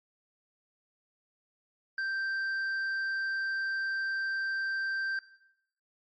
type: tone with hard clipping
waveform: sine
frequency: 1568 Hz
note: G6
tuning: in tune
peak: -31 dBFS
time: 1.98-5.19 s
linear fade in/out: 2 ms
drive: 4 dB
effects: noise-tail reverb RT60 0.8 s tail -17 dB re dry + MP3 32 kbps